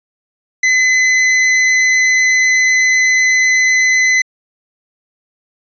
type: tone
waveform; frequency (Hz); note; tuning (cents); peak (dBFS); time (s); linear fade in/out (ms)
45% pulse; 2027; B6; +45; -9; 0.63-4.22; 5
effects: resampled to 16000 Hz